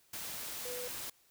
sine tone in noise, 495.2 Hz, B4, 5 cents sharp, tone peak -41 dBFS, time 0.65-0.88 s, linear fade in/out 5 ms, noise white, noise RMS -42 dBFS, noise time 0.13-1.1 s, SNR -2 dB, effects white hiss -68 dBFS RMS until 1.3 s

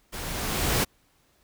pink noise with level ramp, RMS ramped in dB -36 to -22 dBFS, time 0.12-0.85 s, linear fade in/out 20 ms, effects pink hiss -65 dBFS RMS until 1.43 s

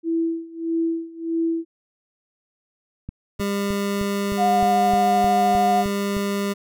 sine tone with tremolo, 330 Hz, E4, 2 cents sharp, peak -18 dBFS, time 0.03-1.65 s, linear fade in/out 50 ms, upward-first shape sine, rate 1.6 Hz, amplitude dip 90%
click train, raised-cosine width 5 ms, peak -19 dBFS, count 11, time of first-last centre 3.09-6.167 s, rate 3.25 Hz
25% pulse tone, 200.6 Hz, G3, 40 cents sharp, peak -18 dBFS, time 3.39-6.54 s, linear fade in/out 20 ms
sine tone with vibrato, 720 Hz, F#5, 47 cents flat, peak -16 dBFS, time 4.37-5.85 s, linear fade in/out 50 ms, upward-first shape sine, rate 13 Hz, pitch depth 17 cents each way
effects none

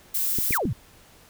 violet noise, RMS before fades -25 dBFS, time 0.14-0.58 s, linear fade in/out 10 ms
clicks, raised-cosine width 3 ms, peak -16 dBFS, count 3, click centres 0.387 / 0.508 / 0.654 s
sine exponential sweep, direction down, 2600 to 88.8 Hz, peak -23 dBFS, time 0.52-0.73 s, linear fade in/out 5 ms
effects pink hiss -53 dBFS RMS until 1.29 s

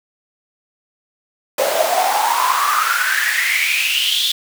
pink noise with high-pass filter sweep, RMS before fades -17 dBFS, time 1.58-4.32 s, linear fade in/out 5 ms, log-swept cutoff 550 to 3600 Hz, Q 9, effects none

